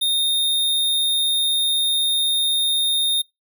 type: tone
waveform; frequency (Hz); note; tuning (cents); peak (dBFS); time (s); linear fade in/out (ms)
square; 3676; A#7; -25; -18; 0.01-3.22; 10
effects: noise-tail reverb RT60 0.2 s tail -25 dB re dry